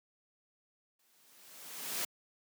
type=noise with exponential growth; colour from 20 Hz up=white; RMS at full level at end=-34 dBFS; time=0.99-2.05 s; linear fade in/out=5 ms; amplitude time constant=230 ms; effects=high-pass 150 Hz 12 dB/octave